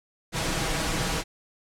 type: noise with comb filter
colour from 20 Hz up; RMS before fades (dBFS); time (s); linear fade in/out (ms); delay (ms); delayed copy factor
pink; -27; 0.32-1.24; 50; 6.2; +0.5
effects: low-pass 9000 Hz 12 dB/octave